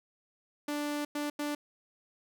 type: tone bursts at uneven times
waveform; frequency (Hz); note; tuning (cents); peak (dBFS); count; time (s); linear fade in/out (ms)
sawtooth; 293.7; D4; 0; -28; 3; 0.68-1.05 / 1.15-1.3 / 1.39-1.55; 5
effects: none